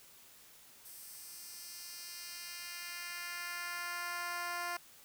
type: tone with high-pass filter sweep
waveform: 10% pulse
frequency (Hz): 349.2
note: F4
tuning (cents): 0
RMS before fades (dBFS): -43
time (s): 0.85-4.77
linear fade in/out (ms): 5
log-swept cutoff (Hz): 10000 to 700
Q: 0.96
effects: white hiss -59 dBFS RMS until 5.04 s